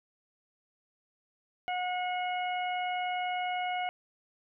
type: harmonic tone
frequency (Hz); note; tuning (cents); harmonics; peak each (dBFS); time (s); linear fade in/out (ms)
726; F#5; -33; 1 / 2 / 3 / 4; -31 / -42 / -38 / -42; 1.68-3.89; 0
effects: none